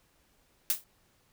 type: noise with exponential decay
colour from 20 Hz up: blue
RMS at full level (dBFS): -23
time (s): 0.7-0.84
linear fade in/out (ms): 0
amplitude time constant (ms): 29
effects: pink hiss -68 dBFS RMS until 1.32 s